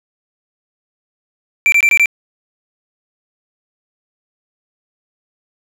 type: tone bursts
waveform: triangle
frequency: 2349 Hz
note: D7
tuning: in tune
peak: -6 dBFS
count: 5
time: 1.66-2.058 s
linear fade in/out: 0 ms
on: 62 ms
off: 22 ms
effects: none